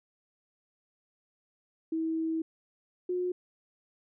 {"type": "tone pair in turn", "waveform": "sine", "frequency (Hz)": [322.9, 360.6], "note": ["E4", "F#4"], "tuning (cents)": [-36, -45], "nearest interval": "major second", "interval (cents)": 191, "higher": "second", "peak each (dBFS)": -28, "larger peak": "neither", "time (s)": [[1.92, 2.42], [3.09, 3.32]], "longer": "first", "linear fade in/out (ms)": 5, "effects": []}